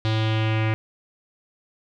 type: tone with low-pass filter sweep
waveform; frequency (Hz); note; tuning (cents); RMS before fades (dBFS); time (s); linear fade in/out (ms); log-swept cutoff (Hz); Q
square; 110; A2; 0; -22; 0.05-0.74; 0; 3900 to 2300; 3
effects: none